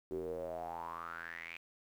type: tone with band-pass filter sweep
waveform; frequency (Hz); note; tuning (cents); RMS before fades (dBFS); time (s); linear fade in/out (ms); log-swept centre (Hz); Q
square; 41.93; E1; +30; -43; 0.11-1.57; 0; 360 to 2500; 8.2
effects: 11-bit